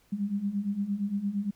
sine beating tone pair, 196 / 204.7 Hz, G3 / G#3, 0 / -25 cents, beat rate 8.7 Hz, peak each -33 / -29 dBFS, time 0.12-1.51 s, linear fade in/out 10 ms, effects pink hiss -65 dBFS RMS until 1.55 s

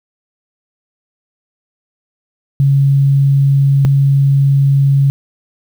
sine tone pair in turn, 138.59 / 138.59 Hz, C#3 / C#3, 0 / 0 cents, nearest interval unison, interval 0 cents, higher neither, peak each -7 dBFS, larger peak neither, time 2.6-3.85 / 3.85-5.1 s, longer neither, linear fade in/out 0 ms, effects 7-bit

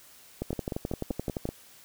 two click trains, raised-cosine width 2 ms, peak -18 / -17 dBFS, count 6 / 13, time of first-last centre 0.53-1.49 / 0.42-1.454 s, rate 5.21 / 11.6 Hz, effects white hiss -54 dBFS RMS until 1.84 s

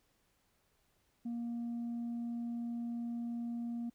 sine tone, 235.7 Hz, A#3, 19 cents sharp, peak -34 dBFS, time 1.25-3.9 s, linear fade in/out 10 ms, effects tanh soft clip ceiling -35 dBFS + pink hiss -75 dBFS RMS until 3.94 s

